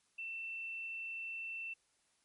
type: tone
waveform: sine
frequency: 2682 Hz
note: E7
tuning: 29 cents sharp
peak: -40 dBFS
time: 0.18-1.74 s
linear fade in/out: 10 ms
effects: white hiss -75 dBFS RMS until 2.24 s + MP3 48 kbps